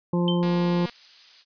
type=harmonic tone; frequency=174.61 Hz; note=F3; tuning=in tune; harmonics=1 / 2 / 3 / 5 / 6; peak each=-21 / -27 / -31 / -35 / -37 dBFS; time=0.13-0.86 s; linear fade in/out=5 ms
type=tone with exponential decay; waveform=sine; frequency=3105 Hz; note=G7; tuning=17 cents flat; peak=-23 dBFS; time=0.28-0.48 s; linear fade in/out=1 ms; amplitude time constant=43 ms
type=click train; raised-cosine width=0.2 ms; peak=-20 dBFS; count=112; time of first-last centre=0.43-0.896 s; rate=238 Hz
type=noise; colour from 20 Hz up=violet; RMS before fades=-36 dBFS; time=0.81-1.45 s; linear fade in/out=50 ms
effects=resampled to 11025 Hz